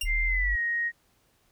sawtooth tone with exponential decay, 2794 Hz, F7, in tune, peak -22 dBFS, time 0.01-0.11 s, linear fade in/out 5 ms, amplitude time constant 20 ms
sine exponential sweep, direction up, 36.71 to 49 Hz, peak -26 dBFS, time 0.03-0.56 s, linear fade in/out 10 ms
sine tone with pitch glide, 2093 to 1875.5 Hz, C7 to A#6, 0 to +10 cents, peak -25 dBFS, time 0.05-0.92 s, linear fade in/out 50 ms, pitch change -190 cents, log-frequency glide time 0.26-0.59 s
effects pink hiss -67 dBFS RMS until 1.51 s

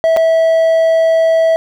triangle tone with dropouts, 652 Hz, E5, 19 cents flat, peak -6 dBFS, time 0.04-1.56 s, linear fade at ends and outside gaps 0 ms, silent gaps 0.164-0.17 s, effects none

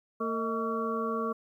harmonic tone with a mistuned harmonic, 227.1 Hz, A#3, 45 cents flat, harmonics 1 / 2 / 3 / 5 / 6, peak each -34 / -33 / -40 / -33 / -41 dBFS, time 0.2-1.33 s, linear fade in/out 10 ms, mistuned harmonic 3, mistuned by -130 cents, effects 11-bit

